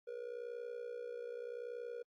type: tone with amplitude modulation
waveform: triangle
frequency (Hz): 479.7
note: A#4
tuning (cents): +50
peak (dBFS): -37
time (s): 0.07-2.03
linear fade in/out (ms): 10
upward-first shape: sine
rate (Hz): 60.8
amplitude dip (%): 75
effects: AAC 64 kbps